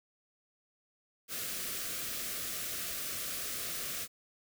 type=band-stop noise; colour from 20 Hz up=white; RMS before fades=-38 dBFS; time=1.28-4.08 s; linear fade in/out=50 ms; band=720 to 1100 Hz; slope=96 dB/octave; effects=none